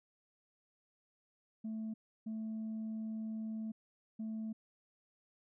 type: tone bursts at uneven times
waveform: sine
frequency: 220 Hz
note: A3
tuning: in tune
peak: -36 dBFS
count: 3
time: 1.64-1.94 / 2.26-3.72 / 4.19-4.53 s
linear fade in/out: 10 ms
effects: tanh soft clip ceiling -36 dBFS